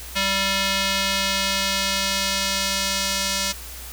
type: tone with band-pass filter sweep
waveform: square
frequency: 194.9 Hz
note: G3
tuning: 10 cents flat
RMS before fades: -23 dBFS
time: 0.15-3.53 s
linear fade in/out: 20 ms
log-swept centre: 3400 to 5500 Hz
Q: 1.1
effects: added 60 Hz sine -38 dBFS peak until 3.92 s + white hiss -38 dBFS RMS until 3.92 s